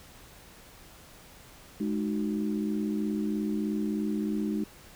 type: tone cluster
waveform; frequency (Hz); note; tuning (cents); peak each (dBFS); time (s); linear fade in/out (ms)
sine; 210.6 / 306.9 / 370; G#3 / D#4 / F#4; +24 / -24 / 0; -29 / -32 / -37; 1.8-4.64; 5
effects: pink hiss -52 dBFS RMS until 4.95 s